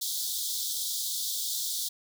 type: high-pass noise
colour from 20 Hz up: pink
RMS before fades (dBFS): -32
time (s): 0.01-1.89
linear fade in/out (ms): 10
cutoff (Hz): 3400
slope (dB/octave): 96
effects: none